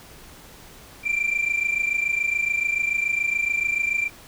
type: tone pair together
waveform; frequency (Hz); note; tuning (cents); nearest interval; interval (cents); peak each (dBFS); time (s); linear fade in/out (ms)
sine; 2349 / 2376; D7 / D7; 0 / +20; unison; 20; -22; 1.03-4.1; 50
effects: tanh soft clip ceiling -17 dBFS + pink hiss -46 dBFS RMS until 4.27 s